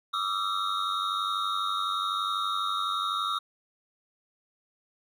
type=tone cluster; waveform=triangle; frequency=1157 / 1258 / 1350 / 3738 Hz; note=D6 / D#6 / E6 / A#7; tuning=-26 / +19 / +41 / +4 cents; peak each=-31 dBFS; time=0.13-3.39 s; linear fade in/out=10 ms; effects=none